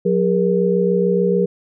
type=tone cluster; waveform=sine; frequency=182.5 / 406.7 / 473.5 Hz; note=F#3 / G#4 / A#4; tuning=-24 / -36 / +27 cents; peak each=-18 dBFS; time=0.05-1.46 s; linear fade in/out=10 ms; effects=none